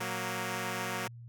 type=tone pair together; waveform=5% pulse; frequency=185.01 / 233.1 Hz; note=F#3 / A#3; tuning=0 / 0 cents; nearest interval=major third; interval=400 cents; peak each=-25 dBFS; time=0-1.08 s; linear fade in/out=10 ms; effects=added 118 Hz sine -45 dBFS peak until 1.28 s